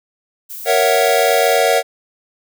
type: noise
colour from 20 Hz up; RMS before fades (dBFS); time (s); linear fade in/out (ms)
violet; -30; 0.49-1.58; 20
type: chord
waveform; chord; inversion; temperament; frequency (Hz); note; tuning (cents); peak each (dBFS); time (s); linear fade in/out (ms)
square; F# dominant seventh; first; equal; 466.2 / 554.4 / 659.3 / 740; A#4 / C#5 / E5 / F#5; 0 / 0 / 0 / 0; -18; 0.65-1.83; 50
effects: none